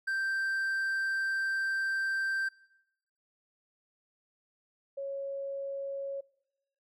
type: tone pair in turn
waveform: triangle / sine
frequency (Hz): 1568 / 551.8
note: G6 / C#5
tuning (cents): 0 / -8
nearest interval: octave + tritone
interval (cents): 1808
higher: first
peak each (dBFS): -27 / -34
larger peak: first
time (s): 0.07-2.49 / 4.97-6.21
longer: first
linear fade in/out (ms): 10
effects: noise-tail reverb RT60 0.9 s tail -23 dB re dry